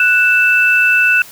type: tone pair together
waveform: sine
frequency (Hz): 1480 / 2644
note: F#6 / E7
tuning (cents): 0 / +5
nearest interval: minor seventh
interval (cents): 1005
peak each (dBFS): -11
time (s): 0-1.22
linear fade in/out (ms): 2
effects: white hiss -37 dBFS RMS until 1.31 s